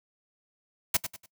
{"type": "noise with echo", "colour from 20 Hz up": "white", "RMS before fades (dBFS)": -23, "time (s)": [0.94, 0.97], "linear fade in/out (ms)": 5, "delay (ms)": 97, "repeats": 3, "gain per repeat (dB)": -10, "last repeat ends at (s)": 1.261, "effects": ["noise-tail reverb RT60 0.1 s tail -20 dB re dry", "high-pass 60 Hz 12 dB/octave"]}